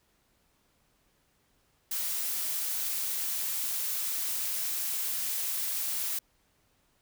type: noise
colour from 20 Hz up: blue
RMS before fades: -32 dBFS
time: 1.91-6.19 s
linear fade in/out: 5 ms
effects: pink hiss -70 dBFS RMS until 7.01 s